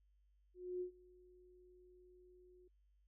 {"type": "tone with ADSR envelope", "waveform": "sine", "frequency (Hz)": 361.7, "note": "F#4", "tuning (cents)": -39, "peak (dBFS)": -38, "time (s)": [0.54, 2.68], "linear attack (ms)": 270, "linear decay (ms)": 100, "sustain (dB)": -24, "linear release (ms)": 6, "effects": ["noise-tail reverb RT60 0.1 s tail -26 dB re dry", "added 50 Hz sine -70 dBFS peak until 3.07 s"]}